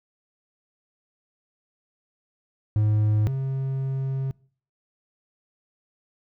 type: tone pair in turn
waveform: triangle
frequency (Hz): 106.5 / 134.18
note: G#2 / C3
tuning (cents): +44 / +44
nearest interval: major third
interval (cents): 400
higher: second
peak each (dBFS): -16 / -22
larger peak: first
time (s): 2.76-3.27 / 3.27-4.31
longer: second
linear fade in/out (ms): 0
effects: noise-tail reverb RT60 0.5 s tail -24 dB re dry